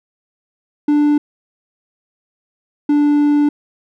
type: tone pair in turn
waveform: triangle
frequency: 294.7 / 292.8 Hz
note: D4 / D4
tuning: +6 / -5 cents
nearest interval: unison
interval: 11 cents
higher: first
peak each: -8 dBFS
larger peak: neither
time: 0.88-1.18 / 2.89-3.49 s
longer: second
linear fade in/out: 5 ms
effects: none